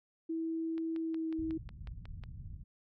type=tone with pitch glide; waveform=sine; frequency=325.9 to 321 Hz; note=E4 to E4; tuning=-20 to -46 cents; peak=-33 dBFS; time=0.29-1.58 s; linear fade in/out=10 ms; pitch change=-26 cents; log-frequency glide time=0.99-1.34 s
type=click train; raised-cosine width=0.3 ms; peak=-35 dBFS; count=9; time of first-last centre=0.78-2.237 s; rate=5.49 Hz
type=low-pass noise; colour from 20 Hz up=pink; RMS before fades=-46 dBFS; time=1.38-2.64 s; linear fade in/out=10 ms; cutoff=150 Hz; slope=24 dB/octave
effects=none